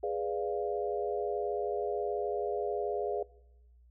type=chord; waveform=sine; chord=G# diminished seventh; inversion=none; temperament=equal; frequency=415.3 / 493.9 / 587.3 / 698.5 Hz; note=G#4 / B4 / D5 / F5; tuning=0 / 0 / 0 / 0 cents; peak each=-33 / -37 / -38 / -37 dBFS; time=0.03-3.23 s; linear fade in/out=5 ms; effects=noise-tail reverb RT60 1.0 s tail -23 dB re dry + added 60 Hz sine -57 dBFS peak until 3.9 s